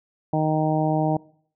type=harmonic tone; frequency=155.56 Hz; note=D#3; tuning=in tune; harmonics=1 / 2 / 3 / 4 / 5 / 6; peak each=-23 / -25 / -32 / -26 / -26 / -33 dBFS; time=0.33-1.17 s; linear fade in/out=5 ms; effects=noise-tail reverb RT60 0.6 s tail -23 dB re dry